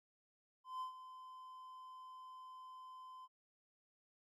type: tone with ADSR envelope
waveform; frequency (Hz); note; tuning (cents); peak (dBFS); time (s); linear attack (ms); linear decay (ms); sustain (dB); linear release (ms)
triangle; 1027; C6; -33; -38; 0.64-3.28; 170; 110; -12; 39
effects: none